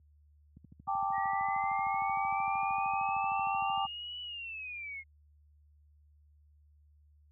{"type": "click train", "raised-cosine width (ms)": 5, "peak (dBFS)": -38, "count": 44, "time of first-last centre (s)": [0.57, 3.852], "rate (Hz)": 13.1}
{"type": "chord", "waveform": "sine", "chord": "G suspended second", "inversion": "none", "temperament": "equal with one note detuned", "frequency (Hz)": [789.4, 880, 1174.7], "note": ["G5", "A5", "D6"], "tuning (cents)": [12, 0, 0], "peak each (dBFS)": [-32, -36, -35], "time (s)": [0.87, 3.87], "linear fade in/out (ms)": 20}
{"type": "linear two-way sweep", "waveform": "sine", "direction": "up then down", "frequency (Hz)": [1885, 2964, 2129], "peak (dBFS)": -39, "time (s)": [1.12, 5.04], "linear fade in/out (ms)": 50, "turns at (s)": 4.21}
{"effects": ["added 74 Hz sine -54 dBFS peak until 7.31 s", "high-pass 100 Hz 12 dB/octave"]}